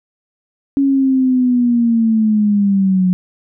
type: linear sweep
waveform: sine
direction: down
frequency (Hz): 278.5 to 180.7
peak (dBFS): -10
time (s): 0.77-3.13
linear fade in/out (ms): 0
effects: none